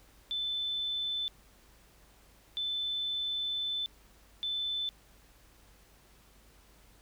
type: tone bursts at uneven times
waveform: sine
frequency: 3520 Hz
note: A7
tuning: in tune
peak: -31 dBFS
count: 3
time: 0.31-1.28 / 2.57-3.86 / 4.43-4.89 s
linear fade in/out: 0 ms
effects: added 50 Hz sine -62 dBFS peak until 7.01 s + pink hiss -62 dBFS RMS until 7.01 s